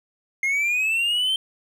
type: linear sweep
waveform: triangle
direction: up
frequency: 2117 to 3136 Hz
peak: -18 dBFS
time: 0.43-1.36 s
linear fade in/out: 2 ms
effects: none